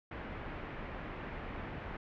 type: low-pass noise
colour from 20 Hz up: pink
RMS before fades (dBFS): -43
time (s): 0.11-1.97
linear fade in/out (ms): 5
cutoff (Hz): 2400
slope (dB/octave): 24
effects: none